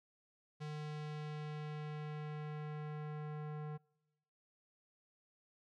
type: tone with low-pass filter sweep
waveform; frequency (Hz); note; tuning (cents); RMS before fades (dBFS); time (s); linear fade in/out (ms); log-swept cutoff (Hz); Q
square; 151.1; D3; +50; -44; 0.6-3.78; 20; 5100 to 1300; 0.9
effects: noise-tail reverb RT60 1.0 s tail -26 dB re dry